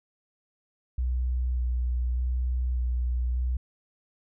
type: tone with vibrato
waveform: sine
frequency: 61.74 Hz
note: B1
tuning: in tune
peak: -24 dBFS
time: 0.98-3.57 s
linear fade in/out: 5 ms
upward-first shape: square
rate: 0.84 Hz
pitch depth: 15 cents each way
effects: none